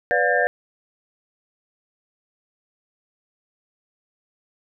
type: tone cluster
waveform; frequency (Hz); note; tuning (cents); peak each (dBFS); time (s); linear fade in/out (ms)
sine; 495.2 / 582 / 710 / 1607 / 1790; B4 / D5 / F5 / G6 / A6; +5 / -16 / +28 / +43 / +29; -23; 0.11-0.47; 0
effects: none